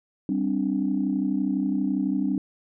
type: chord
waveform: sine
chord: G suspended fourth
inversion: none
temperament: equal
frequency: 196 / 261.6 / 293.7 Hz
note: G3 / C4 / D4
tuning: 0 / 0 / 0 cents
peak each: -26 dBFS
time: 0.29-2.38 s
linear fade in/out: 2 ms
effects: tanh soft clip ceiling -13 dBFS